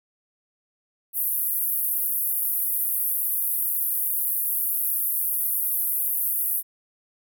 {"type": "band-pass noise", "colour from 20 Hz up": "white", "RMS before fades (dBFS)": -25, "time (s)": [1.13, 6.63], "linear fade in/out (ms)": 50, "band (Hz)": [11000, 16000], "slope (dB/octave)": 48, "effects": []}